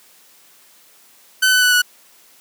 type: tone with pitch steps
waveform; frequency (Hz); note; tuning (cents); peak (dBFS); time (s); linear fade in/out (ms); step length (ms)
sawtooth; 1518 / 1502.3 / 1486.8 / 1471.4; F#6 / F#6 / F#6 / F#6; +44 / +26 / +8 / -10; -8; 1.42-1.82; 10; 100
effects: white hiss -50 dBFS RMS until 2.4 s + high-pass 200 Hz 12 dB/octave